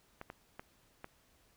clicks, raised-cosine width 0.5 ms, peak -29 dBFS, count 4, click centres 0.214 / 0.301 / 0.595 / 1.044 s, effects pink hiss -69 dBFS RMS until 1.56 s

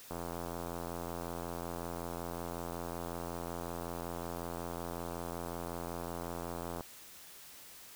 click train, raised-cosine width 1 ms, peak -26 dBFS, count 573, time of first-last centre 0.11-6.808 s, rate 85.4 Hz, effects white hiss -53 dBFS RMS until 7.95 s

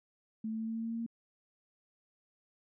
sine tone with pitch steps, 220 / 221.5 / 223.1 / 224.6 / 226.2 / 227.8 / 229.3 / 230.9 Hz, A3 / A3 / A3 / A3 / A3 / A#3 / A#3 / A#3, 0 / +12 / +24 / +36 / +48 / -40 / -28 / -16 cents, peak -34 dBFS, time 0.44-1.064 s, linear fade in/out 5 ms, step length 78 ms, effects none

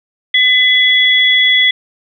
sine tone pair together, 2014 / 3379 Hz, B6 / G#7, +33 / +29 cents, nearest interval major sixth, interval 896 cents, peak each -10 dBFS, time 0.34-1.71 s, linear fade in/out 5 ms, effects none

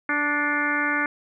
harmonic tone with a mistuned harmonic, 292.5 Hz, D4, 7 cents flat, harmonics 1 / 2 / 3 / 4 / 5 / 6 / 7 / 8, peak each -29 / -36 / -33 / -30 / -26 / -27 / -28 / -38 dBFS, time 0.09-1.06 s, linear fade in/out 2 ms, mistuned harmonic 7, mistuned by +51 cents, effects none

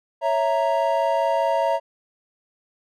triangle chord, A# diminished, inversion first, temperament equal, 554.4 / 659.3 / 932.3 Hz, C#5 / E5 / A#5, 0 / 0 / 0 cents, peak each -22 / -20 / -21 dBFS, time 0.21-1.8 s, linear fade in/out 50 ms, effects none

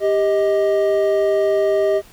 triangle tone pair together, 395.2 / 627 Hz, G4 / D#5, +14 / +13 cents, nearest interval minor sixth, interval 799 cents, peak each -15 dBFS, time 0-2.02 s, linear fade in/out 50 ms, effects pink hiss -47 dBFS RMS until 2.12 s

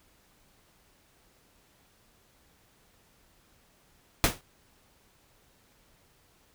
pink noise with exponential decay, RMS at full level -19 dBFS, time 4.24-4.41 s, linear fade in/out 0 ms, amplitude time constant 35 ms, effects pink hiss -64 dBFS RMS until 6.54 s

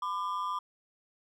triangle ring-modulated tone, 1101 Hz, C#6, 12 cents flat, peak -26 dBFS, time 0.02-0.59 s, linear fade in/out 5 ms, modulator 93.7 Hz, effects none

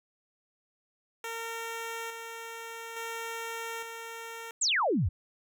10% pulse tone with tremolo, 457.8 Hz, A#4, 31 cents flat, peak -27 dBFS, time 1.24-4.51 s, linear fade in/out 2 ms, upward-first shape square, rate 0.58 Hz, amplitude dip 40%
sine exponential sweep, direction down, 8372 to 70.1 Hz, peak -24 dBFS, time 4.61-5.09 s, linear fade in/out 10 ms
effects none

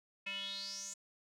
square tone with band-pass filter sweep, 197 Hz, G3, 9 cents sharp, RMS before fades -43 dBFS, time 0.26-0.94 s, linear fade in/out 10 ms, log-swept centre 2500 to 7300 Hz, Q 8.4, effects none

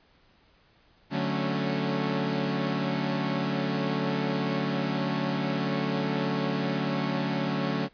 sawtooth chord, D major seventh, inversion none, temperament equal with one note detuned, 146.83 / 185 / 220 / 275.4 Hz, D3 / F#3 / A3 / C#4, 0 / 0 / 0 / -11 cents, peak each -28 dBFS, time 1.1-7.89 s, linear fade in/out 50 ms, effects pink hiss -62 dBFS RMS until 7.93 s + resampled to 11025 Hz

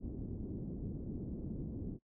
white low-pass noise, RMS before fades -42 dBFS, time 0-1.99 s, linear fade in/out 50 ms, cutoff 300 Hz, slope 24 dB/octave, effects noise-tail reverb RT60 0.1 s tail -22 dB re dry

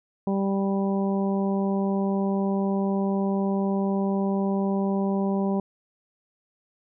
harmonic tone, 196 Hz, G3, in tune, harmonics 1 / 2 / 3 / 4 / 5, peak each -23 / -29 / -33 / -35 / -37 dBFS, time 0.27-5.6 s, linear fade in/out 2 ms, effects none

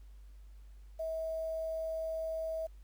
sine tone with quantisation, 645 Hz, E5, 38 cents flat, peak -34 dBFS, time 0.99-2.67 s, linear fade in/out 10 ms, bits 10, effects added 50 Hz sine -50 dBFS peak until 2.83 s + pink hiss -72 dBFS RMS until 2.83 s

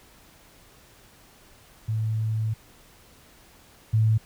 sine tone pair in turn, 110 / 110 Hz, A2 / A2, 0 / 0 cents, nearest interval unison, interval 0 cents, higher neither, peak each -23 / -17 dBFS, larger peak second, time 1.88-2.54 / 3.93-4.18 s, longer first, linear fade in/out 10 ms, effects pink hiss -54 dBFS RMS until 4.25 s

